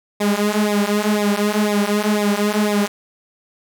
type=tone with flanger; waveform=sawtooth; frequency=207.7 Hz; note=G#3; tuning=in tune; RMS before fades=-18 dBFS; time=0.2-2.88 s; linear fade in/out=10 ms; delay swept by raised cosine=0.66 to 6.16 ms; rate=2 Hz; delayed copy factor=-0.9; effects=none